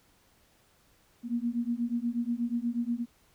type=beating tone pair; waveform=sine; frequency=233.1 / 241.4 Hz; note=A#3 / B3; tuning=0 / -39 cents; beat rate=8.3 Hz; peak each=-31 / -31 dBFS; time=1.23-3.06 s; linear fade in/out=50 ms; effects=pink hiss -65 dBFS RMS until 3.34 s